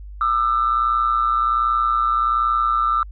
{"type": "tone pair together", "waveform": "sine", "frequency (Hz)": [1205.7, 1327], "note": ["D6", "E6"], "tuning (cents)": [45, 11], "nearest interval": "major second", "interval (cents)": 166, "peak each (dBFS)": -18, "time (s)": [0.21, 3.03], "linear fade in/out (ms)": 2, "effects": ["tanh soft clip ceiling -9 dBFS", "added 50 Hz sine -33 dBFS peak until 3.11 s"]}